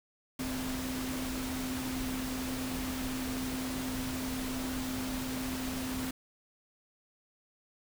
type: tone in noise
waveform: sine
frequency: 258.2 Hz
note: C4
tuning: 23 cents flat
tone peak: -35 dBFS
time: 0.39-6.11 s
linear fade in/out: 5 ms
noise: pink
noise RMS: -39 dBFS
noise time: 0.39-6.11 s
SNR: +1 dB
effects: none